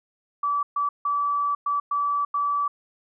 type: tone bursts at uneven times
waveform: sine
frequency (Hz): 1153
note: D6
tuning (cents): -32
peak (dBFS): -21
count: 6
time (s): 0.43-0.63 / 0.76-0.89 / 1.05-1.55 / 1.66-1.8 / 1.91-2.25 / 2.34-2.68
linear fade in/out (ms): 5
effects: none